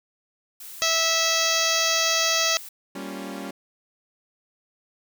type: noise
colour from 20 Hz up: blue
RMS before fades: -40 dBFS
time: 0.6-2.69 s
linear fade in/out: 5 ms
type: harmonic tone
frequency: 654 Hz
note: E5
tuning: 14 cents flat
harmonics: 1 / 2 / 3 / 4 / 5 / 6 / 7 / 8 / 9 / 10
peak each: -29 / -29 / -29 / -29 / -29 / -29 / -29 / -29 / -29 / -29 dBFS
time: 0.82-2.57 s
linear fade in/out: 0 ms
type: chord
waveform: sawtooth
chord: G half-diminished seventh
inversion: none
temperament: equal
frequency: 196 / 233.1 / 277.2 / 349.2 Hz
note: G3 / Bb3 / Db4 / F4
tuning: 0 / 0 / 0 / 0 cents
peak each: -32 / -37 / -32 / -37 dBFS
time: 2.95-3.51 s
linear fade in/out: 5 ms
effects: none